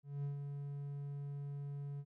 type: tone with ADSR envelope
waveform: triangle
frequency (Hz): 142.1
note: C#3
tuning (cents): +43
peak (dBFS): -34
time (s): 0.03-2.05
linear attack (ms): 210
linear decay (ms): 120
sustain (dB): -5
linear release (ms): 56
effects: none